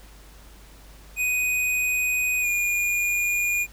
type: tone with pitch glide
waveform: square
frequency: 2493 to 2432 Hz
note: D#7 to D#7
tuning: +3 to -40 cents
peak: -22 dBFS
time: 1.16-3.67 s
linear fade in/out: 50 ms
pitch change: -43 cents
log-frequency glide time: 2.41-2.46 s
effects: added 50 Hz sine -46 dBFS peak until 3.72 s + pink hiss -51 dBFS RMS until 3.72 s